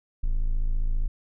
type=tone; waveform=triangle; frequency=27.5 Hz; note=A0; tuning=in tune; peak=-19 dBFS; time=0.23-1.08 s; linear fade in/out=10 ms; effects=none